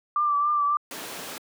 sine tone with vibrato, 1175 Hz, D6, 1 cent sharp, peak -20 dBFS, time 0.16-0.77 s, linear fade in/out 2 ms, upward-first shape triangle, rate 3.6 Hz, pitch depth 41 cents each way
pink noise, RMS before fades -35 dBFS, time 0.91-1.38 s, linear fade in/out 2 ms
effects high-pass 300 Hz 12 dB/octave

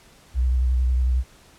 sine tone with vibrato, 62.9 Hz, B1, 32 cents sharp, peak -17 dBFS, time 0.34-1.24 s, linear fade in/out 50 ms, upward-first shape sine, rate 11 Hz, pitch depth 45 cents each way, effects pink hiss -52 dBFS RMS until 1.58 s + low-pass 11000 Hz 12 dB/octave

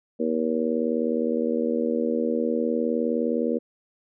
harmonic tone, 79.6 Hz, D#2, 40 cents sharp, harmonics 3 / 4 / 5 / 6 / 7, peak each -26 / -29 / -32 / -26 / -32 dBFS, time 0.19-3.59 s, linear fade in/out 20 ms, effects none

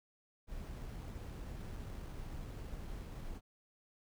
brown noise with sample-and-hold, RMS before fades -45 dBFS, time 0.47-3.41 s, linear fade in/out 50 ms, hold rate 7350 Hz, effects none

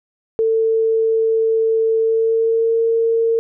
sine tone with pitch glide, 447.4 to 456 Hz, A4 to A#4, +29 to -38 cents, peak -13 dBFS, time 0.39-3.39 s, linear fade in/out 0 ms, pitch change +33 cents, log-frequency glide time 1.97-2.79 s, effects none

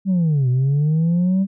sine linear two-way sweep, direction down then up, 197.1 to 123.47 to 197.1 Hz, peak -12 dBFS, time 0.05-1.47 s, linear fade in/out 50 ms, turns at 0.49 s, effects tanh soft clip ceiling -13 dBFS

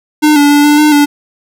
square tone with pitch steps, 302.6 / 288.7 / 290.6 / 294.9 / 302 / 290.4 Hz, D#4 / D4 / D4 / D4 / D4 / D4, -48 / -30 / -18 / +7 / +48 / -19 cents, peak -5 dBFS, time 0.22-1.06 s, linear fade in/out 20 ms, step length 140 ms, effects none

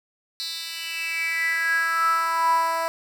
10% pulse tone with high-pass filter sweep, 329.6 Hz, E4, in tune, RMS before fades -24 dBFS, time 0.4-2.88 s, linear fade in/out 0 ms, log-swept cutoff 4000 to 770 Hz, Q 8.1, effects none

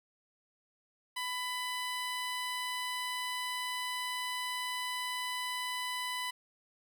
15% pulse tone, 998 Hz, B5, 18 cents sharp, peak -28 dBFS, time 1.16-6.31 s, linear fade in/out 10 ms, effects none

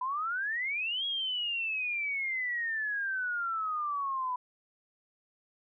sine exponential two-way sweep, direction up then down, 987.8 to 3322 to 987.8 Hz, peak -30 dBFS, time 0.01-4.36 s, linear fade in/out 5 ms, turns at 1.05 s, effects none

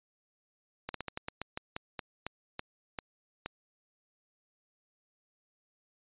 slowing click train, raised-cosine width 0.3 ms, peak -20 dBFS, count 14, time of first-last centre 0.89-3.46 s, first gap 53 ms, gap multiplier 1.2, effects resampled to 8000 Hz

